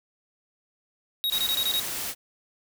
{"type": "tone bursts", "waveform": "square", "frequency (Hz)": 3793, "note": "A#7", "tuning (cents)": 29, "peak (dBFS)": -24, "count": 7, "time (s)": [1.24, 1.797], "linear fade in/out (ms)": 0, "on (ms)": 59, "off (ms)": 24}
{"type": "noise", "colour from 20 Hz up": "white", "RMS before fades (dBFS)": -32, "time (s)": [1.29, 2.15], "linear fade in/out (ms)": 50}
{"effects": []}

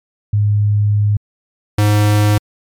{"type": "tone pair in turn", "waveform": ["sine", "square"], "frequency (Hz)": [103.83, 104.49], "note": ["G#2", "G#2"], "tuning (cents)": [0, 11], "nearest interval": "unison", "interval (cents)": 11, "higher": "second", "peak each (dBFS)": -10, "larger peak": "neither", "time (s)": [[0.33, 1.17], [1.78, 2.38]], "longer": "first", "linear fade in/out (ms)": 5, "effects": ["MP3 96 kbps"]}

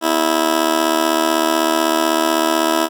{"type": "tone with amplitude modulation", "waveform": "15% pulse", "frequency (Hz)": 326.7, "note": "E4", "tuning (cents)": -15, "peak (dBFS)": -4, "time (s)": [0.01, 2.89], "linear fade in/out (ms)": 50, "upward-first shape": "sine", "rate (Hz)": 76, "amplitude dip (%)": 85, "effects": []}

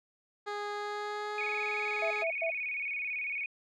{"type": "tone with pitch glide", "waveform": "15% pulse", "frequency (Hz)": [412.7, 420.2], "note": ["G#4", "G#4"], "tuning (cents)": [-11, 20], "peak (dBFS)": -28, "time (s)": [0.46, 2.24], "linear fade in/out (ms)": 20, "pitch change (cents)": 31, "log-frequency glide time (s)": [0.71, 1.42]}
{"type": "tone with vibrato", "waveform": "sine", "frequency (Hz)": 2349, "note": "D7", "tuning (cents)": 0, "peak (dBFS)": -32, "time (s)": [1.38, 3.46], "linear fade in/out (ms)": 2, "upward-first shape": "square", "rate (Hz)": 18, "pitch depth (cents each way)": 88}
{"type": "tone bursts", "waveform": "sine", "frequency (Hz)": 659.3, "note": "E5", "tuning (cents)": 0, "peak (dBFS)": -30, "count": 3, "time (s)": [2.02, 2.504], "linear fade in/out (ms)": 5, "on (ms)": 88, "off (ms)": 110}
{"effects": ["low-pass 4000 Hz 12 dB/octave"]}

